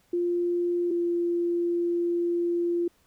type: tone pair in turn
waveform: sine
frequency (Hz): 349.2 / 345.2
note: F4 / F4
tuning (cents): 0 / -20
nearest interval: unison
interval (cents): 20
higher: first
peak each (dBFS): -23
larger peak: neither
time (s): 0.13-0.91 / 0.91-2.88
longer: second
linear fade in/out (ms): 5
effects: pink hiss -65 dBFS RMS until 3.06 s